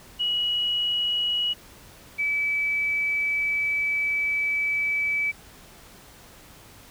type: tone pair in turn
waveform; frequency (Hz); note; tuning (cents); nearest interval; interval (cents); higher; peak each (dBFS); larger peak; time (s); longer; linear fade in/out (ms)
sine; 2914 / 2300; F#7 / D7; -27 / -37; major third; 410; first; -22; neither; 0.19-1.54 / 2.18-5.32; second; 20
effects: pink hiss -49 dBFS RMS until 6.9 s